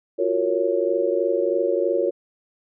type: chord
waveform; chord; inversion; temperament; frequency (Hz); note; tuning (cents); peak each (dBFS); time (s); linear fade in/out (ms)
sine; Gb major seventh; third; just; 346.9 / 370 / 462.5 / 555; F4 / Gb4 / Bb4 / Db5; -12 / 0 / -14 / +2; -25 / -25 / -24 / -23; 0.18-2.11; 20
effects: none